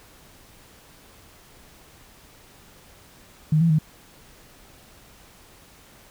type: tone with pitch steps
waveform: sine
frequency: 154.8 / 166.6 / 155.5 Hz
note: D#3 / E3 / D#3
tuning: -9 / +19 / -1 cents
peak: -15 dBFS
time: 3.52-3.787 s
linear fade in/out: 5 ms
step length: 89 ms
effects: pink hiss -51 dBFS RMS until 6.1 s

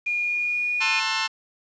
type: tone with pitch glide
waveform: sine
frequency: 2428 to 2456 Hz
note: D#7 to D#7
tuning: -43 to -23 cents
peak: -22 dBFS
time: 0.06-1 s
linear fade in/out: 10 ms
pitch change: +20 cents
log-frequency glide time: 0.21-0.88 s
type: chord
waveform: 15% pulse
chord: F# half-diminished seventh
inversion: first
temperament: just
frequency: 888 / 1065.6 / 1332 / 1480 Hz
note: A5 / C6 / E6 / F#6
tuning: +16 / +31 / +18 / 0 cents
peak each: -21 / -22 / -24 / -25 dBFS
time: 0.8-1.28 s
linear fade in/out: 20 ms
effects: resampled to 16000 Hz + 8-bit

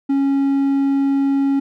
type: tone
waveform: triangle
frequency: 275.7 Hz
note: C#4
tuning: 9 cents flat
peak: -12 dBFS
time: 0.09-1.6 s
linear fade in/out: 10 ms
effects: none

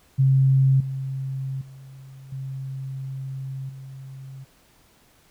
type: tone with level steps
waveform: sine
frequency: 133.9 Hz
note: C3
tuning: 40 cents sharp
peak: -14 / -26 / -40 / -29 / -36 dBFS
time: 0.18-4.45 s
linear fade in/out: 20 ms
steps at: 0.8 / 1.61 / 2.32 / 3.69 s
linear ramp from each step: 5 ms
effects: pink hiss -58 dBFS RMS until 5.3 s

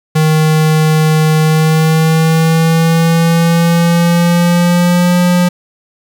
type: tone with pitch glide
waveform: square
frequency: 156.3 to 177.48 Hz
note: D#3 to F3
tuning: +8 to +28 cents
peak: -8 dBFS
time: 0.15-5.49 s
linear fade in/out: 10 ms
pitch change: +220 cents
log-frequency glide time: 1.4-5.18 s
effects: 7-bit

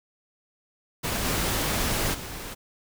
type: noise with level steps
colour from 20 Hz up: pink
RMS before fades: -28 / -26 / -37 dBFS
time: 1.03-2.55 s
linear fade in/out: 20 ms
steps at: 1.24 / 2.13 s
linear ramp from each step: 20 ms
effects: none

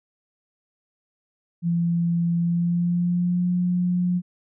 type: tone with pitch glide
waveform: sine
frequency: 170.3 to 178.46 Hz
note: F3 to F3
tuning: -43 to +38 cents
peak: -19 dBFS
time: 1.62-4.22 s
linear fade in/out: 50 ms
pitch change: +81 cents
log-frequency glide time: 2.38-3.48 s
effects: none

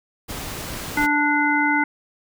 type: noise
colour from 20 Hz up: pink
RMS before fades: -31 dBFS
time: 0.28-1.07 s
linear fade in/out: 20 ms
type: harmonic tone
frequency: 293.7 Hz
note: D4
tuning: in tune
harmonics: 1 / 3 / 5 / 7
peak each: -22 / -22 / -22 / -22 dBFS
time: 0.97-1.84 s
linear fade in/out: 5 ms
effects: none

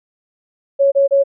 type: tone bursts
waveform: sine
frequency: 554.4 Hz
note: C#5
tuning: in tune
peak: -9 dBFS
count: 3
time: 0.79-1.238 s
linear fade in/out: 20 ms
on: 130 ms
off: 29 ms
effects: none

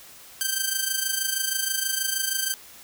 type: tone with amplitude modulation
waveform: 5% pulse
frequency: 1562 Hz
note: G6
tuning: 7 cents flat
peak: -10 dBFS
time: 0.41-2.54 s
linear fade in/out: 0 ms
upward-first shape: sine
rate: 26.3 Hz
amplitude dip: 65%
effects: white hiss -47 dBFS RMS until 2.83 s

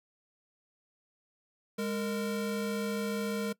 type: tone pair together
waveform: square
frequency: 205.4 / 461.1 Hz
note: G#3 / A#4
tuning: -19 / -19 cents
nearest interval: octave + major second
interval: 1400 cents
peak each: -34 / -35 dBFS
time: 1.78-3.53 s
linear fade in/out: 10 ms
effects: noise-tail reverb RT60 0.1 s tail -21 dB re dry

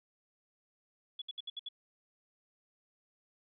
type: tone bursts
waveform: sine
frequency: 3400 Hz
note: G#7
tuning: 40 cents sharp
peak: -38 dBFS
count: 6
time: 1.19-1.688 s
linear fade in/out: 5 ms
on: 28 ms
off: 66 ms
effects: none

